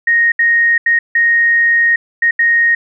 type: tone bursts at uneven times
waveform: sine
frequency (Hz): 1864.7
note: A#6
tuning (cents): 0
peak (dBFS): -8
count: 6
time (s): 0.07-0.32 / 0.39-0.78 / 0.86-0.99 / 1.15-1.96 / 2.22-2.31 / 2.39-2.75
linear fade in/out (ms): 5
effects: none